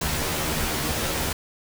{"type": "noise with comb filter", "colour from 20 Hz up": "pink", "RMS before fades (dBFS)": -26, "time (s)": [0.01, 1.33], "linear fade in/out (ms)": 5, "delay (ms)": 13, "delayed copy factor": 0.95, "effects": []}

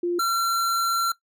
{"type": "tone pair in turn", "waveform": ["sine", "square"], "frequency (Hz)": [349.2, 1362.5], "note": ["F4", "F6"], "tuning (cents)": [0, -43], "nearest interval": "2 octaves", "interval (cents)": 2357, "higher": "second", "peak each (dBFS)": -21, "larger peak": "neither", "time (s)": [[0.03, 0.19], [0.19, 1.12]], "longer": "second", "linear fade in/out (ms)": 5, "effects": ["noise-tail reverb RT60 0.1 s tail -17 dB re dry"]}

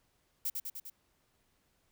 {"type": "noise with echo", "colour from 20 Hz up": "violet", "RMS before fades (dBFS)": -34, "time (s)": [0.45, 0.5], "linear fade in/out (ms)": 5, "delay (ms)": 100, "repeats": 4, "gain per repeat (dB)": -3, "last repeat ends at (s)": 0.9, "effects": ["pink hiss -74 dBFS RMS until 1.91 s"]}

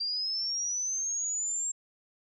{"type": "linear sweep", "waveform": "sine", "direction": "up", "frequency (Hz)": [4699, 7510], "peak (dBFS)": -29, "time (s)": [0, 1.72], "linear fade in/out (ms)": 10, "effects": []}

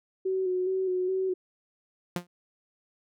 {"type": "tone with vibrato", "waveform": "sine", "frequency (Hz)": 372.2, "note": "F#4", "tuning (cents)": 10, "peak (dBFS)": -25, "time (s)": [0.25, 1.34], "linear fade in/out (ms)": 10, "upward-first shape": "square", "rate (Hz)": 2.4, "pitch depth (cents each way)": 27}
{"type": "tone with exponential decay", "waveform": "sawtooth", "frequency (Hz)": 176, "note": "F3", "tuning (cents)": 14, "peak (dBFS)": -21, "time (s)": [2.16, 2.27], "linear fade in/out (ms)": 2, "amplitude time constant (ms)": 22}
{"effects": []}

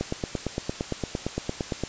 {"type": "click train", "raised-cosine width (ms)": 2, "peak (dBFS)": -13, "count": 17, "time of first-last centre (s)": [0.01, 1.836], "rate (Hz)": 8.76, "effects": ["white hiss -39 dBFS RMS until 1.88 s", "resampled to 16000 Hz"]}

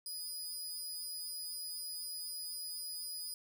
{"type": "tone with amplitude modulation", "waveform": "20% pulse", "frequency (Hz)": 4952, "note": "D#8", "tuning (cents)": -9, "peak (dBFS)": -33, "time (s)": [0.06, 3.34], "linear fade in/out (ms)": 2, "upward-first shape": "sine", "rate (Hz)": 170, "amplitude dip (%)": 35, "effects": []}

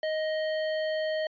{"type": "tone", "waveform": "square", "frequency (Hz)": 625, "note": "D#5", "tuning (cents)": 8, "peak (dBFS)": -28, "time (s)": [0.03, 1.27], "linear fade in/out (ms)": 2, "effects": ["resampled to 11025 Hz"]}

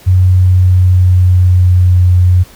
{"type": "tone with pitch glide", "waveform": "sine", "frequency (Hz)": [92, 90.16], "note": ["F#2", "F#2"], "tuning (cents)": [-9, -44], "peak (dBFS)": -4, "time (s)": [0.06, 2.44], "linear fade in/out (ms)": 20, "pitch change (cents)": -35, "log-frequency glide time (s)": [0.22, 1.96], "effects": ["pink hiss -39 dBFS RMS until 2.55 s"]}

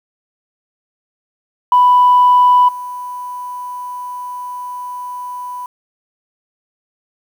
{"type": "tone with level steps", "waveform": "sine", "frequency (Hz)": 990, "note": "B5", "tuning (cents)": 4, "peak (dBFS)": [-5, -23], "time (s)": [1.72, 5.66], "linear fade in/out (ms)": 2, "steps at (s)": 2.68, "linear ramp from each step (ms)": 10, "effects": ["tanh soft clip ceiling -2 dBFS", "7-bit"]}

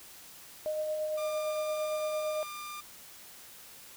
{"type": "tone with tremolo", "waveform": "sine", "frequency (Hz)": 616, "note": "D#5", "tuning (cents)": -17, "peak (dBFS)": -29, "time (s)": [0.66, 2.43], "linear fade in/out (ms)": 0, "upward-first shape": "sine", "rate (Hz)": 8.8, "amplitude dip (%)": 30}
{"type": "tone", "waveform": "sawtooth", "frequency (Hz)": 1197, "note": "D6", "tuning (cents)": 33, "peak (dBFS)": -36, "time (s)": [1.17, 2.81], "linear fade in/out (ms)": 10}
{"effects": ["white hiss -51 dBFS RMS until 3.96 s"]}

